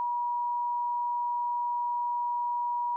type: tone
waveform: sine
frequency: 962 Hz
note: B5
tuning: 46 cents flat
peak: -27 dBFS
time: 0-2.96 s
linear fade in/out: 0 ms
effects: none